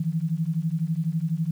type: beating tone pair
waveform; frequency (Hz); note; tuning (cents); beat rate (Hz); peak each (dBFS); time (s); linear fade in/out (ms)
sine; 156.5 / 168.5; D#3 / E3; +10 / +38; 12; -26; 0-1.51; 5
effects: 9-bit